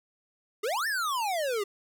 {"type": "exponential two-way sweep", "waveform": "square", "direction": "up then down", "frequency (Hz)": [388.1, 1837, 388.1], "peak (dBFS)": -28, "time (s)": [0.63, 1.64], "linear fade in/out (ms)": 10, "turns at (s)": 0.87, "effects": []}